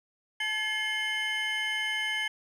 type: tone cluster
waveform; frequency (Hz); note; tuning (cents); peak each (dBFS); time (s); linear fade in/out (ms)
triangle; 867 / 1711 / 2133 / 3047; A5 / A6 / C7 / G7; -26 / -49 / +33 / -50; -39 / -32 / -30 / -32; 0.4-2.28; 5
effects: none